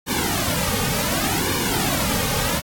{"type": "noise with flanger", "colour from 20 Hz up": "pink", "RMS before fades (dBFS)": -22, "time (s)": [0.06, 2.62], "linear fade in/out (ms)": 50, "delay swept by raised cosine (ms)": [1.5, 3], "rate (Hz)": 0.67, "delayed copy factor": -0.85, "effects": ["AAC 64 kbps"]}